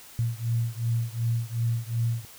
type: beating tone pair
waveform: sine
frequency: 115.2 / 117.9 Hz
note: A#2 / A#2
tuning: -20 / +20 cents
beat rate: 2.7 Hz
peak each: -27 / -28 dBFS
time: 0.19-2.25 s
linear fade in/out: 0 ms
effects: white hiss -48 dBFS RMS until 2.38 s